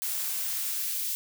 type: noise with high-pass filter sweep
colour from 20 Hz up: blue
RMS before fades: -31 dBFS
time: 0.02-1.15 s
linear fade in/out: 0 ms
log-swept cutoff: 310 to 2800 Hz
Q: 0.8
effects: none